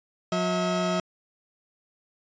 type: tone pair together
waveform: 30% pulse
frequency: 180.4 / 642.9 Hz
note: F#3 / E5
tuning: -44 / -43 cents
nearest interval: octave + minor seventh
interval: 2201 cents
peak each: -24 dBFS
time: 0.32-1 s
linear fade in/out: 2 ms
effects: resampled to 16000 Hz